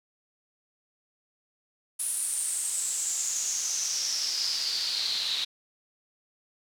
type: noise with band-pass filter sweep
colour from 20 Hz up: pink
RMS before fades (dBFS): -30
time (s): 1.99-5.45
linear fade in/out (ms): 10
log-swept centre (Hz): 10000 to 3800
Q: 7.1
effects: none